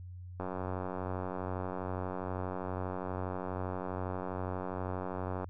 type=click train; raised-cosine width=1 ms; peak=-23 dBFS; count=467; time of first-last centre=0.4-5.443 s; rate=92.4 Hz; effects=added 90 Hz sine -43 dBFS peak until 5.49 s